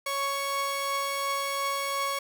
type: tone pair together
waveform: sawtooth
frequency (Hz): 554.4 / 1111.6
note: C#5 / C#6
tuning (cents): 0 / +4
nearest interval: octave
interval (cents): 1204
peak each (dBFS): -30 / -25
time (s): 0.06-2.19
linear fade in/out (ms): 5
effects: none